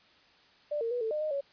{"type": "tone with pitch steps", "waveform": "sine", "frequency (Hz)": [592, 459.2, 488.2, 444.1, 606, 616, 559], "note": ["D5", "A#4", "B4", "A4", "D#5", "D#5", "C#5"], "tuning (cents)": [14, -26, -20, 16, -46, -17, 14], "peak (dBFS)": -29, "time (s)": [0.71, 1.41], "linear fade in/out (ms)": 10, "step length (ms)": 100, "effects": ["white hiss -61 dBFS RMS until 1.52 s", "resampled to 11025 Hz"]}